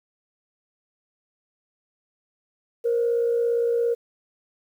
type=tone pair together; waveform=sine; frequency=469.3 / 526.8 Hz; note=A#4 / C5; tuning=+12 / +12 cents; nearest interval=major second; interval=200 cents; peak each=-19 / -30 dBFS; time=2.84-3.95 s; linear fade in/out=20 ms; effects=tanh soft clip ceiling -13 dBFS + 9-bit